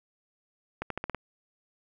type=accelerating click train; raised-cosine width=0.5 ms; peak=-17 dBFS; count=6; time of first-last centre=0.82-1.147 s; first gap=83 ms; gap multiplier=0.88; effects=none